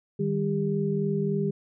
sine tone cluster, 154.5 / 197.9 / 401 Hz, D#3 / G3 / G4, -12 / +17 / +39 cents, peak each -28 dBFS, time 0.19-1.51 s, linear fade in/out 10 ms, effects none

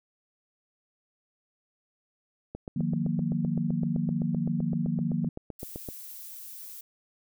click train, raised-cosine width 2 ms, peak -23 dBFS, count 27, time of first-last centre 2.55-5.888 s, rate 7.79 Hz
sine chord, Eb suspended second, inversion none, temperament equal with one note detuned, 155.56 / 179.01 / 233.1 Hz, Eb3 / F3 / Bb3, 0 / +43 / 0 cents, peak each -30 dBFS, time 2.76-5.29 s, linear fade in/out 5 ms
violet noise, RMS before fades -43 dBFS, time 5.59-6.81 s, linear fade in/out 5 ms
effects none

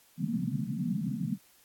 white band-pass noise, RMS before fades -32 dBFS, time 0.17-1.38 s, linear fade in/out 50 ms, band 130 to 250 Hz, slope 96 dB/octave, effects white hiss -62 dBFS RMS until 1.64 s + AAC 64 kbps

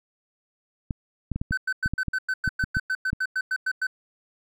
clicks, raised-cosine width 5 ms, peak -15 dBFS, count 12, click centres 0.908 / 1.317 / 1.36 / 1.415 / 1.51 / 1.86 / 1.936 / 2.083 / 2.477 / 2.639 / 2.769 / 3.131 s
triangle tone bursts, 1523 Hz, F#6, 50 cents sharp, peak -21 dBFS, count 16, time 1.52-3.869 s, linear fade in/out 5 ms, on 54 ms, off 99 ms
effects none

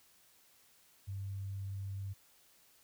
sine tone, 98 Hz, G2, in tune, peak -38 dBFS, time 1.07-2.14 s, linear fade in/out 20 ms, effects white hiss -66 dBFS RMS until 2.83 s

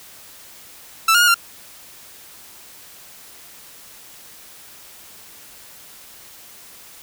sawtooth tone with pitch steps, 1325 / 1420 / 1437 / 1384 Hz, E6 / F6 / F6 / F6, +9 / +28 / +49 / -16 cents, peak -8 dBFS, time 1.08-1.344 s, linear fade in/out 5 ms, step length 66 ms, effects white hiss -43 dBFS RMS until 7.02 s

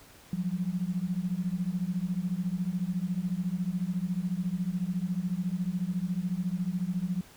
sine beating tone pair, 173.8 / 187.8 Hz, F3 / F#3, -8 / +26 cents, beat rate 14 Hz, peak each -31 dBFS, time 0.33-7.21 s, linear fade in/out 2 ms, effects pink hiss -54 dBFS RMS until 7.36 s

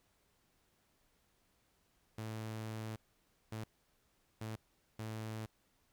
sawtooth tone bursts at uneven times, 110 Hz, A2, in tune, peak -37 dBFS, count 4, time 2.18-2.96 / 3.52-3.64 / 4.41-4.56 / 4.99-5.46 s, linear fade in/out 5 ms, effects pink hiss -75 dBFS RMS until 5.92 s

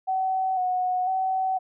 sine tone with vibrato, 745 Hz, F#5, 12 cents sharp, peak -22 dBFS, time 0.07-1.59 s, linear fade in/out 20 ms, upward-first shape square, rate 1 Hz, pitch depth 28 cents each way, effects none

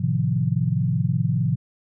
sine chord, F dominant seventh, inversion first, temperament equal, 110 / 130.81 / 155.56 / 174.61 Hz, A2 / C3 / Eb3 / F3, 0 / 0 / 0 / 0 cents, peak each -25 / -23 / -25 / -25 dBFS, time 0-1.56 s, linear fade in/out 10 ms, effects none

